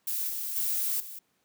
violet noise with level steps, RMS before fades -31 / -34 / -29 / -42 dBFS, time 0.07-1.19 s, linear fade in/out 5 ms, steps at 0.29 / 0.56 / 1 s, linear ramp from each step 2 ms, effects pink hiss -72 dBFS RMS until 1.44 s + high-pass 150 Hz 12 dB/octave

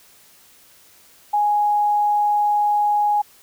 sine tone, 830.6 Hz, G#5, in tune, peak -15 dBFS, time 1.33-3.22 s, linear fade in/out 10 ms, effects white hiss -51 dBFS RMS until 3.42 s

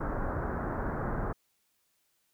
pink low-pass noise, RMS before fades -33 dBFS, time 0-1.33 s, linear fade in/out 10 ms, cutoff 1600 Hz, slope 48 dB/octave, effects white hiss -74 dBFS RMS until 2.33 s

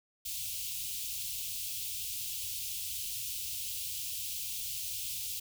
white band-stop noise, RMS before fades -38 dBFS, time 0.25-5.4 s, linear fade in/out 10 ms, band 130 to 2600 Hz, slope 48 dB/octave, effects none

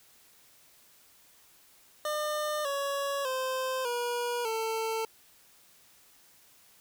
25% pulse tone with pitch steps, 603 / 559.4 / 518.9 / 481.4 / 446.6 Hz, D5 / C#5 / C5 / B4 / A4, +46 / +16 / -14 / -44 / +26 cents, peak -26 dBFS, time 2.05-5.05 s, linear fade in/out 2 ms, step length 600 ms, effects white hiss -60 dBFS RMS until 6.8 s

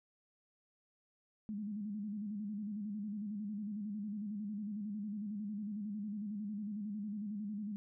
sine tone with vibrato, 207.7 Hz, G#3, in tune, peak -38 dBFS, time 1.49-7.76 s, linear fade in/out 0 ms, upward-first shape square, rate 11 Hz, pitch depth 64 cents each way, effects none

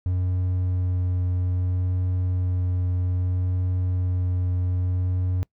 triangle tone with vibrato, 90.8 Hz, F#2, 32 cents flat, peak -19 dBFS, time 0.06-5.43 s, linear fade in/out 0 ms, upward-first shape sine, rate 0.62 Hz, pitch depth 10 cents each way, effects noise-tail reverb RT60 0.1 s tail -24 dB re dry

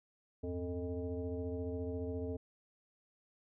sine tone with frequency modulation, 262.8 Hz, C4, 8 cents sharp, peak -36 dBFS, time 0.43-2.37 s, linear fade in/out 10 ms, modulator 180 Hz, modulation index 1.5, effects none

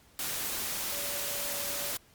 sine tone in noise, 573 Hz, D5, 43 cents flat, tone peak -43 dBFS, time 0.92-1.92 s, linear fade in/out 2 ms, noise white, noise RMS -34 dBFS, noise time 0.19-1.97 s, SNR -12 dB, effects pink hiss -61 dBFS RMS until 2.14 s + Opus 48 kbps

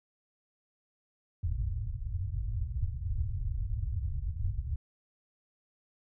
white low-pass noise, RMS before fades -33 dBFS, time 1.43-4.76 s, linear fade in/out 5 ms, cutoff 110 Hz, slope 48 dB/octave, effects none

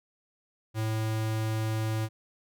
square tone, 110 Hz, A2, in tune, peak -28 dBFS, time 0.74-2.09 s, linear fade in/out 50 ms, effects none

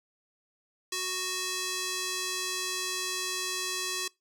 square tone with band-pass filter, 370 Hz, F#4, in tune, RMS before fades -33 dBFS, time 0.92-4.08 s, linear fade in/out 5 ms, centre 6100 Hz, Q 0.96, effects noise-tail reverb RT60 0.2 s tail -23 dB re dry

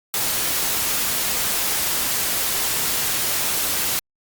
white noise, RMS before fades -22 dBFS, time 0.14-3.99 s, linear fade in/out 0 ms, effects Opus 48 kbps

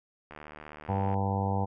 click train, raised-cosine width 0.5 ms, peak -29 dBFS, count 64, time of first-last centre 0.31-1.141 s, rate 75.8 Hz
harmonic tone, 98 Hz, G2, in tune, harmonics 1 / 2 / 3 / 4 / 5 / 6 / 7 / 8 / 9 / 10, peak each -29 / -33 / -42 / -43 / -37 / -44 / -40 / -35 / -36 / -42 dBFS, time 0.88-1.66 s, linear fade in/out 20 ms
effects none

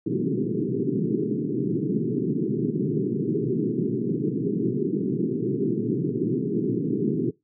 white band-pass noise, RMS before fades -25 dBFS, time 0.06-7.31 s, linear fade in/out 10 ms, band 120 to 420 Hz, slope 96 dB/octave, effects noise-tail reverb RT60 0.2 s tail -22 dB re dry

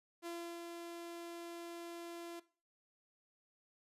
sawtooth tone with ADSR envelope, 341 Hz, F4, 41 cents flat, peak -38 dBFS, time 0.22-2.4 s, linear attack 43 ms, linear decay 330 ms, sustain -4 dB, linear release 10 ms, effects noise-tail reverb RT60 0.4 s tail -18 dB re dry + resampled to 32000 Hz

